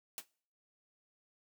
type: noise with exponential decay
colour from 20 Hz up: white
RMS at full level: -38 dBFS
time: 0.18-0.26 s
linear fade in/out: 0 ms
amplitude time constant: 16 ms
effects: noise-tail reverb RT60 0.5 s tail -23 dB re dry + high-pass 150 Hz 12 dB/octave